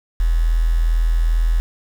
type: tone with quantisation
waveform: sine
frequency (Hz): 41.2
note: E1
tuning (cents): 0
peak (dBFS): -13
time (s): 0.2-1.6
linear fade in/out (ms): 0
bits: 6
effects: none